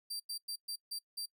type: tone bursts at uneven times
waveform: sawtooth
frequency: 4699 Hz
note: D8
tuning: in tune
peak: -35 dBFS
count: 6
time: 0.1-0.2 / 0.29-0.38 / 0.48-0.56 / 0.68-0.76 / 0.91-0.99 / 1.17-1.26 s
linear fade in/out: 10 ms
effects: noise-tail reverb RT60 0.1 s tail -22 dB re dry